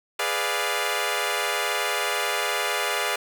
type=chord; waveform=10% pulse; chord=G# diminished seventh; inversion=none; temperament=equal; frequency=415.3 / 493.9 / 587.3 / 698.5 Hz; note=G#4 / B4 / D5 / F5; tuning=0 / 0 / 0 / 0 cents; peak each=-21 dBFS; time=0.19-3.16 s; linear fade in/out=5 ms; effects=none